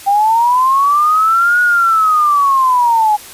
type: linear two-way sweep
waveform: sine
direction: up then down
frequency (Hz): 784 to 1459 to 827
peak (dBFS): -8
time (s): 0.06-3.17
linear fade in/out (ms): 20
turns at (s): 1.61
effects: white hiss -34 dBFS RMS until 3.33 s + resampled to 32000 Hz